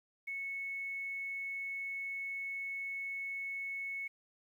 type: tone with quantisation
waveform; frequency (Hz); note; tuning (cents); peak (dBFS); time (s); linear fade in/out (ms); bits
sine; 2204; C#7; -11; -37; 0.27-4.08; 10; 11
effects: none